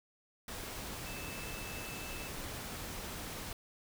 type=tone in noise; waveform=sine; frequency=2631 Hz; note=E7; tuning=4 cents flat; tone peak=-48 dBFS; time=1.06-2.28 s; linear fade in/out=2 ms; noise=pink; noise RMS=-43 dBFS; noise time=0.48-3.53 s; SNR=-8 dB; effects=none